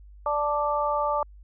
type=harmonic tone; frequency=293.7 Hz; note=D4; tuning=in tune; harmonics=2 / 3 / 4; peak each=-27 / -27 / -27 dBFS; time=0.26-1.23 s; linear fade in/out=2 ms; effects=added 50 Hz sine -45 dBFS peak until 1.43 s